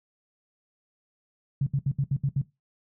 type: tone bursts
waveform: sine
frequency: 138.59 Hz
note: C#3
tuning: in tune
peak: -21 dBFS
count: 7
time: 1.61-2.416 s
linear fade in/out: 5 ms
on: 56 ms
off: 69 ms
effects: noise-tail reverb RT60 0.2 s tail -18 dB re dry